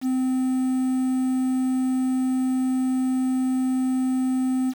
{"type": "tone with quantisation", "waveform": "triangle", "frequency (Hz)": 258.3, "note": "C4", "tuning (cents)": -22, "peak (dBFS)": -18, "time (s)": [0.01, 4.74], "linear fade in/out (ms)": 50, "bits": 7, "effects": []}